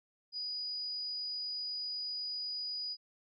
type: tone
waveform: sine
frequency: 4926 Hz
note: D#8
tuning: 18 cents flat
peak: -36 dBFS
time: 0.32-2.97 s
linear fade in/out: 50 ms
effects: none